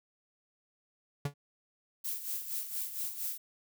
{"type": "tone with exponential decay", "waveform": "45% pulse", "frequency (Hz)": 142.9, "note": "D3", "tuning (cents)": -47, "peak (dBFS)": -28, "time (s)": [1.25, 1.34], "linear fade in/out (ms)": 5, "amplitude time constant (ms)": 19}
{"type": "noise with tremolo", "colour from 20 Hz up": "violet", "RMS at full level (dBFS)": -35, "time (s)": [2.04, 3.38], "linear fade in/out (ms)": 10, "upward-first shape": "sine", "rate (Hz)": 4.3, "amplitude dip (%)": 65}
{"effects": []}